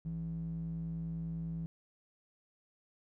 square tone with band-pass filter, 55 Hz, A1, in tune, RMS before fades -39 dBFS, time 0.05-1.66 s, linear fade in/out 0 ms, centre 150 Hz, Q 8.8, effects none

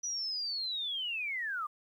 sine linear sweep, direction down, 5920 to 1157 Hz, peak -33 dBFS, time 0.03-1.67 s, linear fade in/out 10 ms, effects 11-bit

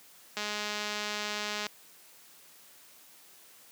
click train, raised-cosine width 0.2 ms, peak -17 dBFS, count 272, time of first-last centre 0.37-1.667 s, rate 209 Hz, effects white hiss -56 dBFS RMS until 3.71 s + high-pass 150 Hz 12 dB/octave

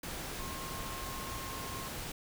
sine tone in noise, 1071 Hz, C6, 40 cents sharp, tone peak -45 dBFS, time 0.39-1.88 s, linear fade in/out 5 ms, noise pink, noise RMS -41 dBFS, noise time 0.03-2.12 s, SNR -7 dB, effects none

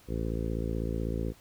harmonic tone, 56 Hz, A1, 31 cents sharp, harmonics 1 / 2 / 3 / 4 / 5 / 6 / 7 / 8 / 9, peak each -33 / -36 / -38 / -39 / -40 / -41 / -41 / -42 / -43 dBFS, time 0.07-1.34 s, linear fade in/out 50 ms, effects pink hiss -58 dBFS RMS until 1.4 s

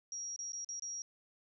sine tone with dropouts, 5670 Hz, F8, 25 cents sharp, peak -39 dBFS, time 0.12-1.02 s, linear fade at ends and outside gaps 1 ms, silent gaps 0.362-0.39 / 0.521-0.532 / 0.646-0.689 / 0.796-0.822 s, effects none

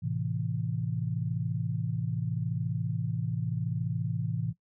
sine chord, A minor, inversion none, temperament equal, 110 / 130.81 / 164.81 Hz, A2 / C3 / E3, 0 / 0 / 0 cents, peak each -33 dBFS, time 0.02-4.53 s, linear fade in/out 20 ms, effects noise-tail reverb RT60 0.1 s tail -18 dB re dry

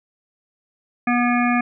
harmonic tone, 242.6 Hz, B3, 31 cents flat, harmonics 1 / 3 / 5 / 7 / 9 / 10, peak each -18 / -23 / -25 / -26 / -28 / -28 dBFS, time 1.07-1.61 s, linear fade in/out 5 ms, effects none

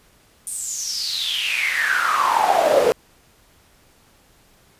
brown noise with high-pass filter sweep, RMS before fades -20 dBFS, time 0.47-2.92 s, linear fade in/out 0 ms, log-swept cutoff 9300 to 460 Hz, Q 8.8, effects pink hiss -55 dBFS RMS until 4.79 s + resampled to 32000 Hz

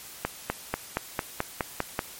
accelerating click train, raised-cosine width 0.5 ms, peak -10 dBFS, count 9, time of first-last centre 0.25-1.991 s, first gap 250 ms, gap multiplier 0.96, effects white hiss -44 dBFS RMS until 2.19 s + MP3 64 kbps

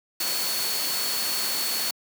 sine tone in noise, 4415 Hz, C#8, 8 cents flat, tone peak -29 dBFS, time 0.2-1.91 s, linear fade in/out 5 ms, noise white, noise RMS -28 dBFS, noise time 0.2-1.91 s, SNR -4 dB, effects high-pass 200 Hz 12 dB/octave

